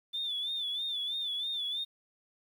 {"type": "tone with vibrato", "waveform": "sine", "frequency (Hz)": 3520, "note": "A7", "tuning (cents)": 0, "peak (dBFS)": -31, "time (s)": [0.13, 1.85], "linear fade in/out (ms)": 20, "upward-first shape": "sine", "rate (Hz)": 3.1, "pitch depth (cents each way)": 78, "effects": ["tanh soft clip ceiling -27 dBFS", "10-bit"]}